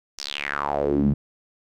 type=tone with band-pass filter sweep; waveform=sawtooth; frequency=71.8 Hz; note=D2; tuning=39 cents flat; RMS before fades=-24 dBFS; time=0.18-1.14 s; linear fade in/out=10 ms; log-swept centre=5800 to 160 Hz; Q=5; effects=none